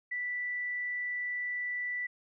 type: tone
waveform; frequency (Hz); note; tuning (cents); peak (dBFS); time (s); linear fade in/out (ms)
sine; 1971; B6; -4; -32; 0.11-2.07; 10
effects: none